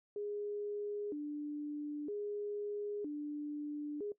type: tone with vibrato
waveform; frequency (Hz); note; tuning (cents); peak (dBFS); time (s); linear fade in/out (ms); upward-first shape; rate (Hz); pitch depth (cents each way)
sine; 349.2; F4; 0; -37; 0.16-4.12; 2; square; 0.52; 290
effects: noise-tail reverb RT60 0.1 s tail -18 dB re dry